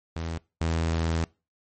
sawtooth tone pair in turn, 82.41 / 82.01 Hz, E2 / E2, 0 / -8 cents, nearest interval unison, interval 8 cents, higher first, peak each -26 / -20 dBFS, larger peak second, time 0.16-0.38 / 0.61-1.24 s, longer second, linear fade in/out 0 ms, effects noise-tail reverb RT60 0.3 s tail -24 dB re dry + MP3 32 kbps

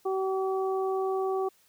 harmonic tone, 381.5 Hz, G4, 47 cents flat, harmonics 1 / 2 / 3, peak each -27 / -33 / -37 dBFS, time 0.05-1.49 s, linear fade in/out 10 ms, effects white hiss -64 dBFS RMS until 1.68 s

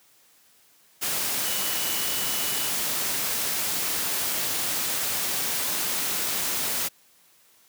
sine tone in noise, 2952 Hz, F#7, 5 cents flat, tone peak -36 dBFS, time 1.44-2.7 s, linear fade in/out 20 ms, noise white, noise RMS -27 dBFS, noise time 1.01-6.89 s, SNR -12 dB, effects white hiss -59 dBFS RMS until 7.68 s + high-pass 100 Hz 12 dB/octave

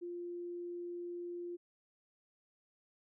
sine tone, 349.2 Hz, F4, in tune, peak -40 dBFS, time 0.01-1.57 s, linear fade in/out 20 ms, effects none

